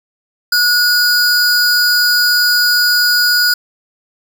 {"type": "tone pair together", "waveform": "square", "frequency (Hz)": [1454, 4891], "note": ["F#6", "D#8"], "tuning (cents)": [-31, -31], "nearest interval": "octave + major sixth", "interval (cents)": 2100, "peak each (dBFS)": -13, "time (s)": [0.52, 3.54], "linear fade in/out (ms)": 5, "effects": []}